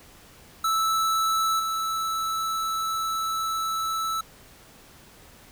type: tone with level steps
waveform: square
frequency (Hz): 1314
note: E6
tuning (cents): -6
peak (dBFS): -22 / -26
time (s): 0.64-4.21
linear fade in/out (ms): 5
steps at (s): 1.59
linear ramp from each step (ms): 10
effects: pink hiss -51 dBFS RMS until 5.51 s